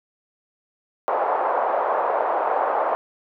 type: band-pass noise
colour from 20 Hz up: white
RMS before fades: -22 dBFS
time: 1.08-2.95 s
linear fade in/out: 0 ms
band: 520 to 960 Hz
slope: 24 dB/octave
effects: none